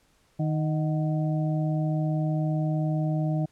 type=harmonic tone with a mistuned harmonic; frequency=155.56 Hz; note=D#3; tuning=in tune; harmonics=1 / 2 / 4 / 5; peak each=-24 / -32 / -35 / -39 dBFS; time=0.39-3.46 s; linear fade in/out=10 ms; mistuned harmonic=5; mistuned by=-70 cents; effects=pink hiss -65 dBFS RMS until 3.51 s + low-pass 11000 Hz 12 dB/octave